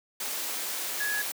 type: tone in noise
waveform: sine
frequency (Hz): 1679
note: G#6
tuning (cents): +18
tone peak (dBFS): -28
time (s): 1-1.22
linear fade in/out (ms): 5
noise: white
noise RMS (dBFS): -33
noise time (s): 0.2-1.32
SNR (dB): +2
effects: high-pass 300 Hz 12 dB/octave